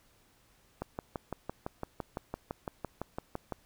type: click train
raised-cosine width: 1 ms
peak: -21 dBFS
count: 17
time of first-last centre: 0.82-3.523 s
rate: 5.92 Hz
effects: pink hiss -66 dBFS RMS until 3.65 s